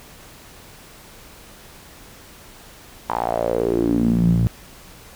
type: tone with band-pass filter sweep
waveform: sawtooth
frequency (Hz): 57.9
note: A#1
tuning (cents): -11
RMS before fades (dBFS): -19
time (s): 3.09-4.47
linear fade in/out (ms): 0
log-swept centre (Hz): 960 to 130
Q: 5.5
effects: pink hiss -44 dBFS RMS until 5.15 s